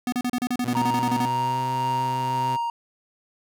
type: tone bursts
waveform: square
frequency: 246.9 Hz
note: B3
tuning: in tune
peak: -23 dBFS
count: 14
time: 0.07-1.254 s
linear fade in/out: 2 ms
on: 53 ms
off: 34 ms
type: tone with pitch glide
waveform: sawtooth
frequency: 121.8 to 127.63 Hz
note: B2 to C3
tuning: -24 to -43 cents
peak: -25 dBFS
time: 0.64-2.57 s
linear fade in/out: 20 ms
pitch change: +81 cents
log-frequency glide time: 1.08-1.6 s
type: tone with tremolo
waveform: triangle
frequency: 935 Hz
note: A#5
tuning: 5 cents sharp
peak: -20 dBFS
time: 0.75-2.7 s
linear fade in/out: 2 ms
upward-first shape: sine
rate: 1.9 Hz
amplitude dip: 25%
effects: none